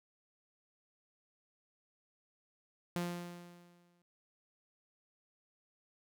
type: tone with exponential decay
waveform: sawtooth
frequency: 174.61 Hz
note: F3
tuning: in tune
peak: -29 dBFS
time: 2.96-4.02 s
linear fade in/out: 0 ms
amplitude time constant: 230 ms
effects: none